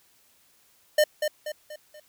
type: tone with echo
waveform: square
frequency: 605 Hz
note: D#5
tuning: 49 cents flat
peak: -17 dBFS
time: 0.98-1.04 s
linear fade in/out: 5 ms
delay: 240 ms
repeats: 4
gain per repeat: -7 dB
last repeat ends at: 2 s
effects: white hiss -62 dBFS RMS until 2.08 s